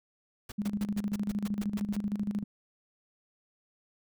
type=noise bursts; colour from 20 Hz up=pink; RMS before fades=-42 dBFS; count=10; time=0.49-1.96 s; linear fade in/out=5 ms; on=30 ms; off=130 ms
type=tone with tremolo; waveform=sine; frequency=205.3 Hz; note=G#3; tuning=20 cents flat; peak=-27 dBFS; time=0.58-2.44 s; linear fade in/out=10 ms; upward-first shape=square; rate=13 Hz; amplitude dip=70%
effects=none